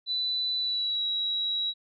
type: tone with pitch glide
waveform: sine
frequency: 3985 to 3872 Hz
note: B7 to B7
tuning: +15 to -35 cents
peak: -26 dBFS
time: 0.06-1.74 s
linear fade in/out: 50 ms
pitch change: -50 cents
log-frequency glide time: 0.58-1.04 s
effects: none